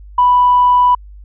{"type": "tone", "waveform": "sine", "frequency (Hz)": 987.8, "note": "B5", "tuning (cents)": 0, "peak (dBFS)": -6, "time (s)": [0.18, 0.95], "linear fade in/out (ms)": 5, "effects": ["tanh soft clip ceiling -2 dBFS", "added 50 Hz sine -33 dBFS peak until 1.24 s"]}